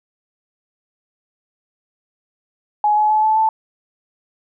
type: tone with pitch steps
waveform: sine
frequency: 840 / 849.8 / 859.6 / 869.6 / 879.7 Hz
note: G#5 / G#5 / A5 / A5 / A5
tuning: +19 / +40 / -41 / -21 / -1 cents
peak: -12 dBFS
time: 2.84-3.49 s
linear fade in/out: 2 ms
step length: 130 ms
effects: none